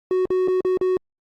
triangle tone with dropouts, 370 Hz, F#4, in tune, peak -15 dBFS, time 0.11-0.97 s, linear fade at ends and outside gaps 1 ms, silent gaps 0.255-0.304 / 0.476-0.482 / 0.607-0.649 / 0.773-0.812 s, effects Opus 32 kbps

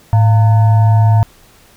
sine tone with frequency modulation, 108.2 Hz, A2, 29 cents flat, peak -6 dBFS, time 0.13-1.23 s, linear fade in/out 0 ms, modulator 803 Hz, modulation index 0.35, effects pink hiss -46 dBFS RMS until 1.76 s

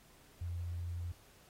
sine tone, 86.6 Hz, F2, 14 cents flat, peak -37 dBFS, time 0.41-1.12 s, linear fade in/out 5 ms, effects pink hiss -63 dBFS RMS until 1.49 s + AAC 48 kbps

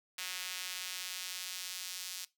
sawtooth tone with high-pass filter sweep, 183.1 Hz, F#3, 18 cents flat, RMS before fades -42 dBFS, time 0.18-2.25 s, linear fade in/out 5 ms, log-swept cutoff 2600 to 4300 Hz, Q 0.96, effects noise-tail reverb RT60 0.2 s tail -19 dB re dry

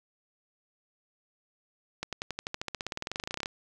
accelerating click train, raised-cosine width 0.2 ms, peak -16 dBFS, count 27, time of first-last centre 2.03-3.459 s, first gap 97 ms, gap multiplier 0.95, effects none

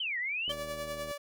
sine exponential two-way sweep, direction down then up, 3175 to 1864.7 to 3175 Hz, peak -31 dBFS, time 0-0.52 s, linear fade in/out 5 ms, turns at 0.18 s
click train, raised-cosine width 2 ms, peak -34 dBFS, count 50, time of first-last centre 0.48-1.111 s, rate 77.6 Hz
sawtooth tone with tremolo, 578 Hz, D5, 28 cents flat, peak -30 dBFS, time 0.49-1.18 s, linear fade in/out 10 ms, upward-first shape triangle, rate 10 Hz, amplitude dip 55%
effects none

